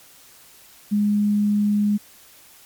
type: tone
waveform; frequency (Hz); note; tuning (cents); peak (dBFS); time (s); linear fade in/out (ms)
sine; 207; G#3; -5; -16; 0.91-1.98; 20
effects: white hiss -49 dBFS RMS until 2.65 s + MP3 96 kbps